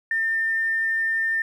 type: tone with tanh clipping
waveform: triangle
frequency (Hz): 1803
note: A6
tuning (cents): +42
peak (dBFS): -20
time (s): 0.11-1.42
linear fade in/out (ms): 2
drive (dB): 2
effects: none